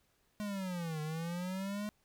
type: linear two-way sweep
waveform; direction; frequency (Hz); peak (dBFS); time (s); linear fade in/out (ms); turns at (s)
square; down then up; 211.6 to 151.6 to 211.6; -37; 0.4-1.89; 0; 1.01
effects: pink hiss -74 dBFS RMS until 2.04 s